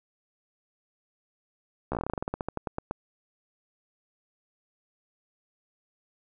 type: slowing click train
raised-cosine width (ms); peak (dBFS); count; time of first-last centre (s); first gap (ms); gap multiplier
1; -16; 20; 1.92-2.91; 14; 1.13
effects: none